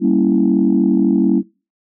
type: chord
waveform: sine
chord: G diminished seventh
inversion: none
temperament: equal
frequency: 196 / 233.1 / 277.2 / 329.6 Hz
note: G3 / Bb3 / Db4 / Fb4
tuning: 0 / 0 / 0 / 0 cents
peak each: -16 dBFS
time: 0-1.43 s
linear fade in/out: 50 ms
effects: noise-tail reverb RT60 0.3 s tail -22 dB re dry + tanh soft clip ceiling -3 dBFS